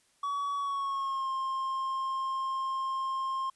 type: tone with pitch glide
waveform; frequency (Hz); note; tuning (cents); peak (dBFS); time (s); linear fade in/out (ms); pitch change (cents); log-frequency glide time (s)
triangle; 1132 to 1062.3; C#6 to C6; +36 to +26; -28; 0.23-3.5; 5; -110; 0.56-1.3
effects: white hiss -68 dBFS RMS until 3.55 s + resampled to 24000 Hz